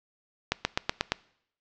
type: accelerating click train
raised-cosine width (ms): 0.2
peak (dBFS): -6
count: 6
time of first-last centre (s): 0.52-1.12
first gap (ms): 130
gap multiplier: 0.96
effects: noise-tail reverb RT60 0.7 s tail -22 dB re dry + low-pass 5000 Hz 12 dB/octave